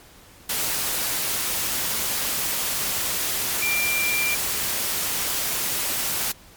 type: tone in noise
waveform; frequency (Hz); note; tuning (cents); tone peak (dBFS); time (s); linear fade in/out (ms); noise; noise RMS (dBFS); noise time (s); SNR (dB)
sine; 2375; D7; +19; -22; 3.62-4.35; 5; white; -25; 0.49-6.32; 0
effects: pink hiss -49 dBFS RMS until 6.56 s + MP3 96 kbps